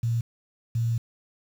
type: tone pair in turn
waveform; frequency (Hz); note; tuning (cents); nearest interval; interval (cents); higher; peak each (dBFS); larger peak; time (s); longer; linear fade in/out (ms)
sine; 116.54 / 116.04; A#2 / A#2; 0 / -7; unison; 7; first; -22; neither; 0.03-0.21 / 0.75-0.98; second; 5
effects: 8-bit